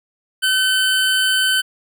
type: tone pair together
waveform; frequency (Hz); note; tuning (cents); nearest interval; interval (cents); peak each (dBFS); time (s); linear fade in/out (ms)
square; 1526 / 3052; G6 / G7; -47 / -47; octave; 1200; -18; 0.42-1.62; 20
effects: none